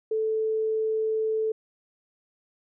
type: tone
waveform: sine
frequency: 438.7 Hz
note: A4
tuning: 5 cents flat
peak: -23 dBFS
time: 0.11-1.52 s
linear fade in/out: 5 ms
effects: none